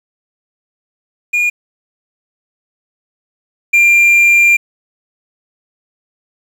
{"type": "tone pair in turn", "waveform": "triangle", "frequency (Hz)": [2431, 2385], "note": ["D#7", "D7"], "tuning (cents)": [-41, 26], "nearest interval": "unison", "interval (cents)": 33, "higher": "first", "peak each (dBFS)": [-9, -4], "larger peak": "second", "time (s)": [[1.33, 1.5], [3.73, 4.57]], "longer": "second", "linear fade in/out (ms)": 10, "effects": ["7-bit"]}